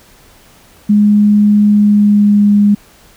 sine tone with pitch glide, 207.7 to 205.1 Hz, G#3 to G#3, 0 to -21 cents, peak -5 dBFS, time 0.89-2.75 s, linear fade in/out 10 ms, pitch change -21 cents, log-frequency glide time 1.69-2.53 s, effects pink hiss -44 dBFS RMS until 3.16 s

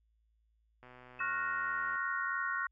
click train, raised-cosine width 0.5 ms, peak -39 dBFS, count 142, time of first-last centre 0.83-1.958 s, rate 125 Hz
sine tone with exponential decay, 2597 Hz, E7, 26 cents flat, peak -40 dBFS, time 1.19-2.21 s, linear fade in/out 5 ms, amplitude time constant 220 ms
sine chord, Gb major seventh, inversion second, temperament equal with one note detuned, 1094.7 / 1396.9 / 1480 / 1864.7 Hz, Db6 / F6 / Gb6 / Bb6, -22 / 0 / 0 / 0 cents, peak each -38 dBFS, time 1.2-2.67 s, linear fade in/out 5 ms
effects added 55 Hz sine -70 dBFS peak until 2.71 s

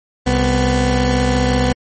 20% pulse tone pair together, 66 / 249.2 Hz, C2 / B3, +16 / +16 cents, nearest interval octave + major seventh, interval 2300 cents, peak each -11 dBFS, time 0.26-1.73 s, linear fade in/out 10 ms, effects MP3 32 kbps

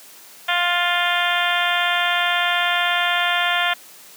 harmonic tone, 350.9 Hz, F4, 8 cents sharp, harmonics 2 / 3 / 4 / 5 / 6 / 7 / 8 / 9 / 10, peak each -24 / -27 / -24 / -24 / -27 / -28 / -29 / -26 / -28 dBFS, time 0.48-3.74 s, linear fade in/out 10 ms, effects white hiss -44 dBFS RMS until 4.16 s + high-pass 200 Hz 12 dB/octave

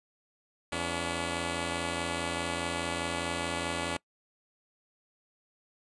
5% pulse tone pair together, 84.82 / 285.3 Hz, E2 / C#4, +50 / +50 cents, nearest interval octave + major sixth, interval 2100 cents, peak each -23 / -22 dBFS, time 0.72-3.97 s, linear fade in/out 5 ms, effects noise-tail reverb RT60 0.1 s tail -24 dB re dry + resampled to 24000 Hz

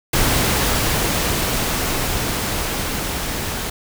pink noise with level ramp, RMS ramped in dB -17 to -25 dBFS, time 0.13-3.7 s, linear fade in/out 5 ms, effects none

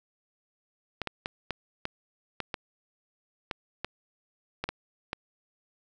clicks, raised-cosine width 0.3 ms, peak -15 dBFS, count 12, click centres 1.017 / 1.073 / 1.259 / 1.507 / 1.854 / 2.403 / 2.542 / 3.512 / 3.846 / 4.64 / 4.69 / 5.131 s, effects none

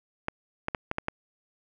clicks, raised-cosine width 0.5 ms, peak -13 dBFS, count 6, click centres 0.284 / 0.684 / 0.748 / 0.914 / 0.984 / 1.084 s, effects none

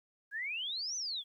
sine exponential two-way sweep, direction up then down, 1600 to 6160 to 3251 Hz, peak -35 dBFS, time 0.31-1.24 s, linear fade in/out 50 ms, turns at 0.96 s, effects 12-bit

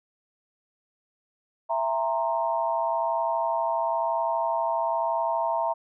sine tone cluster, 665 / 818 / 930 / 1051 Hz, E5 / G#5 / A#5 / C6, +15 / -26 / -4 / +7 cents, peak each -27 / -35 / -26 / -34 dBFS, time 1.69-5.74 s, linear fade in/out 20 ms, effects none

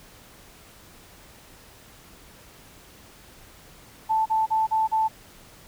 sine tone bursts, 880 Hz, A5, in tune, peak -19 dBFS, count 5, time 4.09-5.084 s, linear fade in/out 20 ms, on 170 ms, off 36 ms, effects pink hiss -50 dBFS RMS until 5.67 s

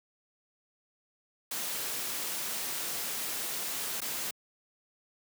white noise with dropouts, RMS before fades -35 dBFS, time 1.51-4.31 s, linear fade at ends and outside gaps 5 ms, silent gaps 4.005-4.016 s, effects high-pass 150 Hz 12 dB/octave

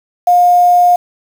sine tone with quantisation, 710 Hz, F5, 28 cents sharp, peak -5 dBFS, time 0.27-0.96 s, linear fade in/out 5 ms, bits 5, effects none

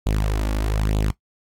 sawtooth tone with flanger, 52.3 Hz, G#1, 13 cents sharp, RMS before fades -21 dBFS, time 0.06-1.11 s, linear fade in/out 5 ms, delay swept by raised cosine 0.27 to 3.57 ms, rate 1.1 Hz, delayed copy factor +0.7, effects noise-tail reverb RT60 0.1 s tail -18 dB re dry + AAC 64 kbps

